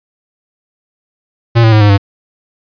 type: tone with pitch steps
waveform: square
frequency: 116.54 / 112.05 / 107.74 / 103.59 / 99.6 Hz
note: A#2 / A2 / A2 / G#2 / G2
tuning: 0 / +32 / -36 / -4 / +28 cents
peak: -5 dBFS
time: 1.55-1.98 s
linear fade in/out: 20 ms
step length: 86 ms
effects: resampled to 11025 Hz